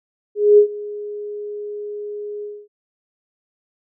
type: tone with ADSR envelope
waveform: sine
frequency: 415.3 Hz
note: G#4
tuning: in tune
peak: -5 dBFS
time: 0.35-2.68 s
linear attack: 230 ms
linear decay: 91 ms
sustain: -21 dB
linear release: 250 ms
effects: none